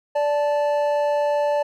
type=tone pair together; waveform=triangle; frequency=584 / 875 Hz; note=D5 / A5; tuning=-10 / -10 cents; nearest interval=perfect fifth; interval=700 cents; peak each=-17 / -23 dBFS; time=0.15-1.63 s; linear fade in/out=10 ms; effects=none